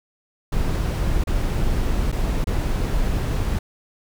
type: noise with dropouts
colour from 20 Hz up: brown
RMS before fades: -21 dBFS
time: 0.52-3.59 s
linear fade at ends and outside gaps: 5 ms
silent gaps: 1.239-1.271 / 2.118-2.125 / 2.443-2.47 s
effects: none